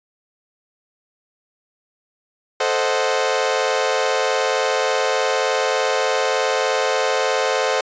sawtooth chord, A diminished seventh, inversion none, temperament equal, 440 / 523.3 / 622.3 / 740 Hz, A4 / C5 / Eb5 / Gb5, 0 / 0 / 0 / 0 cents, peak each -19 / -17 / -21 / -21 dBFS, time 2.6-7.81 s, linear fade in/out 5 ms, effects resampled to 16000 Hz

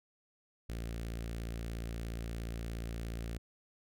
sawtooth tone with notch filter, 57 Hz, A#1, 38 cents flat, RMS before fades -40 dBFS, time 0.69-3.38 s, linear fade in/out 5 ms, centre 950 Hz, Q 1.3, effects none

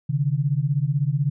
sine beating tone pair, 134.6 / 150.6 Hz, C3 / D3, +49 / +44 cents, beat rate 16 Hz, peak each -22 dBFS, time 0.09-1.3 s, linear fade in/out 10 ms, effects none

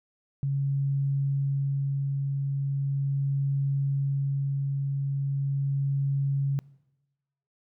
sine tone with tremolo, 138.59 Hz, C#3, in tune, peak -23 dBFS, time 0.43-6.59 s, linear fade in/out 0 ms, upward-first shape sine, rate 0.39 Hz, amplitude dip 25%, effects noise-tail reverb RT60 1.0 s tail -23 dB re dry

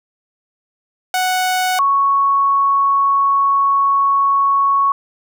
sawtooth / sine tone pair in turn, 740 / 1108.7 Hz, F#5 / C#6, 0 / 0 cents, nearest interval perfect fifth, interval 700 cents, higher second, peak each -11 dBFS, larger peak neither, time 1.14-1.79 / 1.79-4.92 s, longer second, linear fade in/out 2 ms, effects none

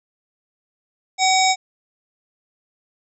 harmonic tone, 756 Hz, F#5, 37 cents sharp, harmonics 1 / 3 / 5 / 7 / 9 / 10, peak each -16 / -21 / -23 / -24 / -26 / -26 dBFS, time 1.18-1.56 s, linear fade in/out 50 ms, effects none

